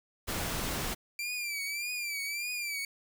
pink noise, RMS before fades -34 dBFS, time 0.27-0.95 s, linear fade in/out 20 ms
sawtooth tone with vibrato, 2349 Hz, D7, in tune, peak -30 dBFS, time 1.19-2.85 s, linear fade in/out 2 ms, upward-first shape triangle, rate 1.7 Hz, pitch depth 99 cents each way
effects none

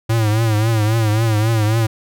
square tone with vibrato, 110 Hz, A2, in tune, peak -14 dBFS, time 0.09-1.87 s, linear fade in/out 10 ms, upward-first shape triangle, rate 3.7 Hz, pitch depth 100 cents each way, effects none

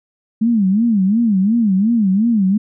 sine tone with vibrato, 210.7 Hz, G#3, 25 cents sharp, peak -11 dBFS, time 0.41-2.58 s, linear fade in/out 10 ms, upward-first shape sine, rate 2.8 Hz, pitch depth 210 cents each way, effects none

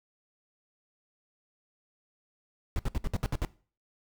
brown noise bursts, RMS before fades -28 dBFS, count 8, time 2.76-3.448 s, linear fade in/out 0 ms, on 30 ms, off 64 ms, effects noise-tail reverb RT60 0.4 s tail -20 dB re dry

